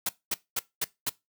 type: noise bursts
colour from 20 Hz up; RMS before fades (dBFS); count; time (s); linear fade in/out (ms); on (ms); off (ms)
white; -28; 5; 0.06-1.095; 5; 31; 220
effects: noise-tail reverb RT60 0.2 s tail -20 dB re dry